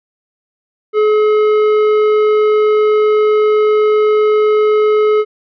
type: tone with tanh clipping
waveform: sine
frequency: 426.1 Hz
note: G#4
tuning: 44 cents sharp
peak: -10 dBFS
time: 0.93-5.25 s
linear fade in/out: 50 ms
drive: 11 dB
effects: none